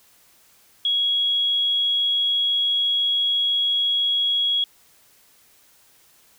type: tone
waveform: sine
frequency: 3322 Hz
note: G#7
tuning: in tune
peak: -18 dBFS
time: 0.85-4.64 s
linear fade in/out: 2 ms
effects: white hiss -56 dBFS RMS until 6.38 s